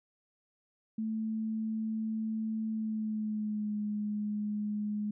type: tone with pitch glide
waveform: sine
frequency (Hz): 220 to 209.3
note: A3 to G#3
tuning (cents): 0 to +14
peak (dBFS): -31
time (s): 0.98-5.11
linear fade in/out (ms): 5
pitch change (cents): -86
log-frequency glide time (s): 2.7-3.77
effects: none